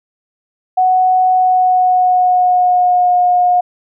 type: tone with pitch glide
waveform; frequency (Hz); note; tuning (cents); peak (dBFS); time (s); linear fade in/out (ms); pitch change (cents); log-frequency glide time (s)
sine; 741 to 718.2; F#5 to F5; +2 to +48; -8; 0.77-3.61; 10; -54; 1.32-3.15
effects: none